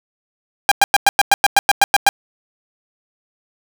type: tone bursts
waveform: sawtooth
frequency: 803 Hz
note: G5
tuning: 41 cents sharp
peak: -3 dBFS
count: 12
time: 0.69-2.09 s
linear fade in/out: 0 ms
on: 25 ms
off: 100 ms
effects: none